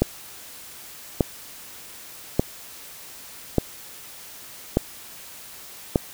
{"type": "click train", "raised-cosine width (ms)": 2, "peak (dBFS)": -3, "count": 6, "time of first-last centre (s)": [0.02, 5.958], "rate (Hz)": 0.842, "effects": ["white hiss -42 dBFS RMS until 6.13 s"]}